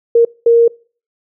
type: tone bursts at uneven times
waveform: sine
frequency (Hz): 466.2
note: A#4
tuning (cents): 0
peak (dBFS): -5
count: 2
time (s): 0.15-0.25 / 0.46-0.68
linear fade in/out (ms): 5
effects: noise-tail reverb RT60 0.4 s tail -25 dB re dry